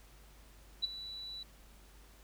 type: tone with ADSR envelope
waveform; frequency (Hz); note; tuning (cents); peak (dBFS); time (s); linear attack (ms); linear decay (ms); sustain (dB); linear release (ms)
sine; 3951; B7; 0; -27; 0.82-1.43; 23; 15; -15; 3
effects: added 50 Hz sine -57 dBFS peak until 2.23 s + pink hiss -62 dBFS RMS until 2.23 s